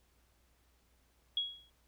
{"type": "tone with exponential decay", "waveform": "sine", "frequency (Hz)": 3322, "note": "G#7", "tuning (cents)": 0, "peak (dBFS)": -28, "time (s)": [1.37, 1.7], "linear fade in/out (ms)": 2, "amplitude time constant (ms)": 71, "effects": ["added 60 Hz sine -70 dBFS peak until 1.87 s", "pink hiss -73 dBFS RMS until 1.87 s"]}